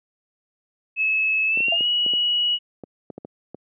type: tone with pitch glide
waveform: sine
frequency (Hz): 2591 to 2925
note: E7 to F#7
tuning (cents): -30 to -21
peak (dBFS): -18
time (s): 0.96-2.59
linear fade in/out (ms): 50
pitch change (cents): +209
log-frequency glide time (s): 1.47-1.87
type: clicks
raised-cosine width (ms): 2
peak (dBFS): -20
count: 11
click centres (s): 1.574 / 1.605 / 1.683 / 1.808 / 2.063 / 2.136 / 2.837 / 3.102 / 3.18 / 3.249 / 3.546
type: tone with exponential decay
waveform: sine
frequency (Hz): 677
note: E5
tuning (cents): +46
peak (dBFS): -20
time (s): 1.72-1.81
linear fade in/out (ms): 5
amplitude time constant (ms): 18
effects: high-pass 200 Hz 12 dB/octave